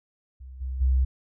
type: tone with level steps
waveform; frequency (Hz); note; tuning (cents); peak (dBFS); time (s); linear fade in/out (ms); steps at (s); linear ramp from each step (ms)
sine; 64.8; C2; -16; -39 / -28 / -18; 0.4-1.05; 10; 0.6 / 0.8; 20
effects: none